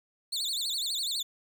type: tone with vibrato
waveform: 35% pulse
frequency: 3951 Hz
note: B7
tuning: in tune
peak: -28 dBFS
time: 0.32-1.23 s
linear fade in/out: 10 ms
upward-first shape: sine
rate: 12 Hz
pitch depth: 230 cents each way
effects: 10-bit